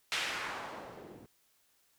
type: noise with low-pass filter sweep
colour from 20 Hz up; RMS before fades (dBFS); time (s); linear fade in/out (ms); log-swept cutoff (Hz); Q
blue; -40; 0.12-1.26; 0; 3100 to 260; 1.1
effects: white hiss -71 dBFS RMS until 1.98 s